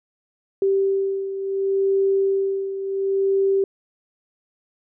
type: beating tone pair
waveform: sine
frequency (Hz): 390 / 390.7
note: G4 / G4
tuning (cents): -9 / -6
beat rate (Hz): 0.7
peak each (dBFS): -19 / -25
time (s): 0.62-3.64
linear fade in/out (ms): 2
effects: none